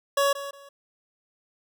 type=tone with echo; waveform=25% pulse; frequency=560 Hz; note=C#5; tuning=18 cents sharp; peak=-16 dBFS; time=0.17-0.33 s; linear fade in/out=5 ms; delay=180 ms; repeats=2; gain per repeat=-13 dB; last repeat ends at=0.69 s; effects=none